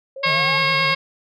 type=exponential sweep; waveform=sine; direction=up; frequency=523.3 to 881 Hz; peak=-30 dBFS; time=0.16-0.58 s; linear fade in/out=5 ms
type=harmonic tone; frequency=543 Hz; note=C#5; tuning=36 cents flat; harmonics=1 / 2 / 3 / 4 / 5 / 6 / 7 / 8 / 9; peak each=-28 / -22 / -27 / -20 / -26 / -29 / -29 / -31 / -27 dBFS; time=0.23-0.95 s; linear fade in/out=10 ms
type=tone with vibrato; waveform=square; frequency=155.56 Hz; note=D#3; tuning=in tune; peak=-29 dBFS; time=0.25-0.95 s; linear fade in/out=20 ms; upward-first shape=sine; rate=9.2 Hz; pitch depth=110 cents each way
effects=none